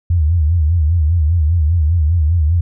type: tone with vibrato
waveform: sine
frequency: 80.9 Hz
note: E2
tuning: 32 cents flat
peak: -10 dBFS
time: 0.1-2.61 s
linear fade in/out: 5 ms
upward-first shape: sine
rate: 5 Hz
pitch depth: 150 cents each way
effects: none